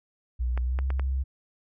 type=tone with pitch glide; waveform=sine; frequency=61.1 to 66.25 Hz; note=B1 to C2; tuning=-18 to +22 cents; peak=-24 dBFS; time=0.39-1.24 s; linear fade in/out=20 ms; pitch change=+140 cents; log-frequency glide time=0.62-0.82 s
type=clicks; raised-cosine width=0.5 ms; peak=-20 dBFS; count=4; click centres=0.576 / 0.789 / 0.904 / 0.996 s
effects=none